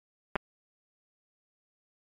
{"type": "clicks", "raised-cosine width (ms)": 0.5, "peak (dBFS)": -13, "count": 2, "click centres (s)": [0.356, 0.361], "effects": ["MP3 48 kbps"]}